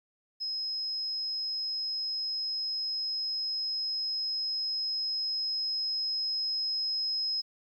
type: tone with level ramp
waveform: sine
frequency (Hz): 5120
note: D#8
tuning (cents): +49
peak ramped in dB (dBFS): -31 to -28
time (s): 0.4-7.42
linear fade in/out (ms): 20
effects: 11-bit